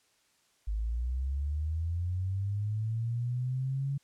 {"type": "linear sweep", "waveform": "sine", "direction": "up", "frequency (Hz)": [50.8, 140.6], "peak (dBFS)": -29, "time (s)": [0.67, 3.98], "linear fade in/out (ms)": 10, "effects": ["white hiss -69 dBFS RMS until 4.03 s", "low-pass 9000 Hz 12 dB/octave"]}